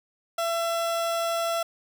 30% pulse tone, 672 Hz, E5, 33 cents sharp, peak -22 dBFS, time 0.38-1.63 s, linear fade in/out 5 ms, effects none

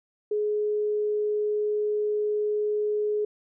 sine tone, 420.5 Hz, G#4, 22 cents sharp, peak -23 dBFS, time 0.31-3.25 s, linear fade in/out 5 ms, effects none

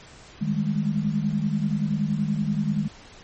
sine tone cluster, 155.3 / 200.7 / 211.2 Hz, D#3 / G3 / G#3, -3 / +41 / +29 cents, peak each -26 dBFS, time 0.41-2.88 s, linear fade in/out 10 ms, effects pink hiss -47 dBFS RMS until 3.23 s + MP3 32 kbps

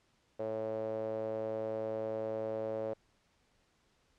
sawtooth tone with band-pass filter, 110 Hz, A2, in tune, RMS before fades -37 dBFS, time 0.39-2.94 s, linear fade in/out 10 ms, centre 530 Hz, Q 6, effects pink hiss -72 dBFS RMS until 4.18 s + low-pass 7000 Hz 12 dB/octave

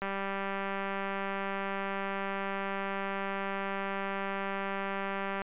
click train, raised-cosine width 0.5 ms, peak -20 dBFS, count 1059, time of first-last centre 0.02-5.418 s, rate 196 Hz, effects resampled to 8000 Hz

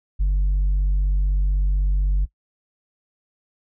sine tone with tanh clipping, 47.97 Hz, G1, 37 cents flat, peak -17 dBFS, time 0.19-2.26 s, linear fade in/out 20 ms, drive 2 dB, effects noise-tail reverb RT60 0.1 s tail -19 dB re dry

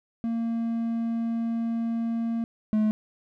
triangle tone pair in turn, 230 / 214.9 Hz, A#3 / A3, -23 / -41 cents, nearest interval minor second, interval 118 cents, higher first, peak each -23 / -18 dBFS, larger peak second, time 0.24-2.44 / 2.73-2.91 s, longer first, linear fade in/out 0 ms, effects none

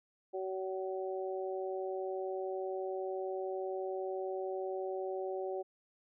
harmonic tone, 189 Hz, F#3, 37 cents sharp, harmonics 2 / 3 / 4, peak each -37 / -41 / -43 dBFS, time 0.33-5.63 s, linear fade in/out 20 ms, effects none

